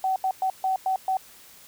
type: tone bursts at uneven times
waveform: sine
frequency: 759 Hz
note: F#5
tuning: 44 cents sharp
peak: -21 dBFS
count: 6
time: 0.04-0.16 / 0.24-0.31 / 0.42-0.5 / 0.64-0.76 / 0.86-0.96 / 1.08-1.17 s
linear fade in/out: 2 ms
effects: white hiss -50 dBFS RMS until 1.67 s